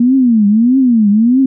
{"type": "tone with vibrato", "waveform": "sine", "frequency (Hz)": 232.9, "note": "A#3", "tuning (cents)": -1, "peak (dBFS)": -6, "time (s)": [0, 1.46], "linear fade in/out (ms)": 5, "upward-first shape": "triangle", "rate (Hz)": 1.6, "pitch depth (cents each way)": 270, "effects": []}